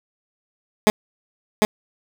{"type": "tone with echo", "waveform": "15% pulse", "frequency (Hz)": 212.8, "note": "G#3", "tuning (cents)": 42, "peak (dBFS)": -5, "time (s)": [0.87, 0.9], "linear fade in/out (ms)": 0, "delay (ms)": 750, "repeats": 1, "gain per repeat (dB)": -2, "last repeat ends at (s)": 1.65, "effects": []}